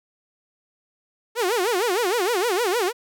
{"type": "tone with vibrato", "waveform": "sawtooth", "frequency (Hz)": 417.1, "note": "G#4", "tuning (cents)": 7, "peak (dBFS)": -16, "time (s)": [1.35, 2.93], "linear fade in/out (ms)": 50, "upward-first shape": "sine", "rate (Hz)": 6.5, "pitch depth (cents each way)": 290, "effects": []}